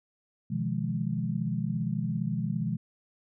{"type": "chord", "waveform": "sine", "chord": "F half-diminished seventh", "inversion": "second", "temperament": "just", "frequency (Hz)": [125.72, 157.15, 174.61, 209.5], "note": ["Cb3", "Eb3", "F3", "Ab3"], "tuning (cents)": [31, 18, 0, 15], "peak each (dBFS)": -33, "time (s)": [0.5, 2.77], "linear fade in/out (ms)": 10, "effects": []}